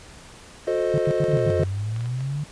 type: chord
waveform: triangle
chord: F# diminished seventh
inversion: none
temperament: equal with one note detuned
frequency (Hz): 362 / 440 / 523.3 / 622.3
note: F#4 / A4 / C5 / Eb5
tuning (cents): -38 / 0 / 0 / 0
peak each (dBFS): -24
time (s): 0.67-1.64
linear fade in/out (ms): 5
type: tone bursts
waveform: triangle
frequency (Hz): 149.7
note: D3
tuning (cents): +33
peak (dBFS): -18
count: 6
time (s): 0.94-1.634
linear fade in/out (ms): 0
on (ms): 39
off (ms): 92
type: clicks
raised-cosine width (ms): 0.3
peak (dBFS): -26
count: 8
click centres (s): 1.057 / 1.181 / 1.318 / 1.391 / 1.963 / 2.008 / 2.058 / 2.207
type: exponential two-way sweep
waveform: sine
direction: down then up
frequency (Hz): 159.8 to 89.3 to 150.9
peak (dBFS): -24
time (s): 1.28-2.44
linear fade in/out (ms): 5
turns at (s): 1.57
effects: pink hiss -45 dBFS RMS until 2.51 s + resampled to 22050 Hz